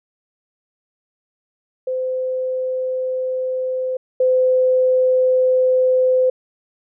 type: tone pair in turn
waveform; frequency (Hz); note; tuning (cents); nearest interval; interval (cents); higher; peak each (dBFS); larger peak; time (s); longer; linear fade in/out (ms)
sine; 514 / 511.9; C5 / C5; -31 / -38; unison; 7; first; -19 / -12; second; 1.87-3.97 / 4.2-6.3; neither; 5
effects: none